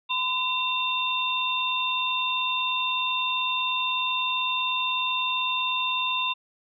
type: tone cluster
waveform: sine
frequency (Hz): 1016 / 2723 / 3613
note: B5 / F7 / A7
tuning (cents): +49 / -44 / +45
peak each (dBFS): -28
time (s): 0.09-6.34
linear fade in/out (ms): 20
effects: none